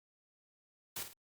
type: noise with echo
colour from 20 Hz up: white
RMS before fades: -40 dBFS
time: 0.96-1.03 s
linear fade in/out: 5 ms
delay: 52 ms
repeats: 2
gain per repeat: -8 dB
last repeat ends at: 1.134 s
effects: Opus 48 kbps